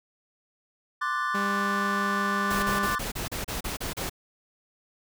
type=chord; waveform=triangle; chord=D dominant seventh; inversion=third; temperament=equal; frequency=1046.5 / 1174.7 / 1480 / 1760 Hz; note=C6 / D6 / F#6 / A6; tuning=0 / 0 / 0 / 0 cents; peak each=-31 / -27 / -31 / -31 dBFS; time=1.01-2.99 s; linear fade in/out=10 ms
type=tone; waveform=sawtooth; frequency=200 Hz; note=G3; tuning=35 cents sharp; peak=-25 dBFS; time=1.34-2.87 s; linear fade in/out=10 ms
type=noise bursts; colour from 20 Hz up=pink; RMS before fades=-32 dBFS; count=10; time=2.5-4.097 s; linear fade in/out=10 ms; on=130 ms; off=33 ms
effects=none